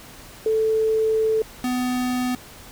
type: tone pair in turn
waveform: sine / square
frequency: 440 / 250.3 Hz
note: A4 / B3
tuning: 0 / +23 cents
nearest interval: minor seventh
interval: 977 cents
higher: first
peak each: -17 / -22 dBFS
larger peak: first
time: 0.46-1.42 / 1.64-2.35 s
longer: first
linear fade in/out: 2 ms
effects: pink hiss -43 dBFS RMS until 2.71 s